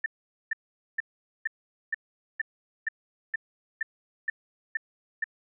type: tone bursts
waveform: sine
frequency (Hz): 1785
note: A6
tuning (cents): +24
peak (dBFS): -24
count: 12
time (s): 0.04-5.242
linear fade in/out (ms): 5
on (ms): 21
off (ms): 450
effects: none